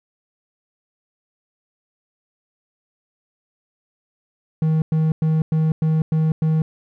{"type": "tone bursts", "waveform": "triangle", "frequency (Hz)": 158, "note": "D#3", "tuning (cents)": 27, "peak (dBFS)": -13, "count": 7, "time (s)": [4.62, 6.62], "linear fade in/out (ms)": 2, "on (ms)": 200, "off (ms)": 100, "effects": []}